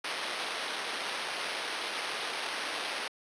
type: noise with sample-and-hold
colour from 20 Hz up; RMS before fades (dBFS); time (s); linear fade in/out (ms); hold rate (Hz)
white; -35; 0.04-3.08; 5; 7350
effects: high-pass 400 Hz 12 dB/octave + resampled to 22050 Hz